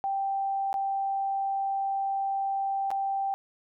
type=tone with dropouts; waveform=sine; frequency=784 Hz; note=G5; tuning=in tune; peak=-26 dBFS; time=0.04-3.34 s; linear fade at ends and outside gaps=0 ms; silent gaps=0.729-0.741 / 2.905-2.914 s; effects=none